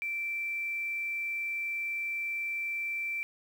sine tone with quantisation, 2341 Hz, D7, 6 cents flat, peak -31 dBFS, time 0.02-3.23 s, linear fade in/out 0 ms, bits 9, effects none

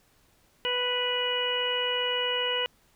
harmonic tone with a mistuned harmonic, 493.9 Hz, B4, in tune, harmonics 1 / 2 / 3 / 4 / 5 / 6, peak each -31 / -35 / -37 / -36 / -37 / -28 dBFS, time 0.65-2.66 s, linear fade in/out 0 ms, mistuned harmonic 6, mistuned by -20 cents, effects pink hiss -64 dBFS RMS until 2.95 s

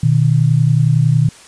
sine tone pair together, 122.49 / 153.4 Hz, B2 / D#3, -14 / -24 cents, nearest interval major third, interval 390 cents, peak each -12 dBFS, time 0.03-1.29 s, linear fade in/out 5 ms, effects white hiss -41 dBFS RMS until 1.47 s + resampled to 22050 Hz

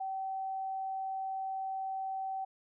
sine tone, 768 Hz, G5, 36 cents flat, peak -34 dBFS, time 0-2.45 s, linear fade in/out 10 ms, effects none

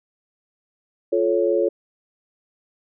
sine chord, F augmented, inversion none, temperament equal with one note detuned, 349.2 / 434.7 / 554.4 Hz, F4 / A4 / C#5, 0 / -21 / 0 cents, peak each -21 dBFS, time 1.12-1.69 s, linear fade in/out 10 ms, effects none

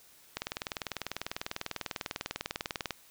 click train, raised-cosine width 0.2 ms, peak -16 dBFS, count 52, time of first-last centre 0.37-2.907 s, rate 20.1 Hz, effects white hiss -59 dBFS RMS until 3.1 s

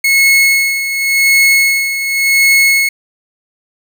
40% pulse tone with tremolo, 2184 Hz, C#7, 26 cents flat, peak -5 dBFS, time 0.04-2.89 s, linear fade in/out 5 ms, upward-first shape sine, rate 0.9 Hz, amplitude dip 65%, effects none

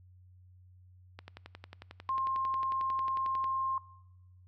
click train, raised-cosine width 0.3 ms, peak -29 dBFS, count 26, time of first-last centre 1.19-3.442 s, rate 11.1 Hz
sine tone, 1061 Hz, C6, 24 cents sharp, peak -29 dBFS, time 2.09-3.78 s, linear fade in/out 2 ms
effects noise-tail reverb RT60 1.0 s tail -23 dB re dry + added 91 Hz sine -55 dBFS peak until 4.47 s

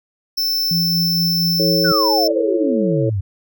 square tone, 5320 Hz, E8, 15 cents sharp, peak -17 dBFS, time 0.37-2.28 s, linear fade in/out 10 ms
sine tone with tremolo, 170 Hz, F3, 46 cents flat, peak -17 dBFS, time 0.71-1.92 s, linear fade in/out 2 ms, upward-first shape sine, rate 4.3 Hz, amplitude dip 30%
harmonic tone, 110 Hz, A2, in tune, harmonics 3 / 4 / 5, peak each -21 / -21 / -21 dBFS, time 1.59-3.1 s, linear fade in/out 10 ms
sine exponential sweep, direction down, 1552 to 90.6 Hz, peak -17 dBFS, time 1.84-3.21 s, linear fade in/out 10 ms
effects none

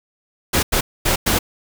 pink noise bursts at uneven times, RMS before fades -17 dBFS, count 4, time 0.53-0.63 / 0.72-0.81 / 1.05-1.16 / 1.26-1.39 s, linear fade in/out 10 ms, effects none

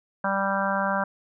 harmonic tone, 196 Hz, G3, in tune, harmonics 1 / 3 / 4 / 5 / 6 / 7 / 8, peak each -30 / -29 / -31 / -29 / -33 / -31 / -30 dBFS, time 0.24-1.04 s, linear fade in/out 5 ms, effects none

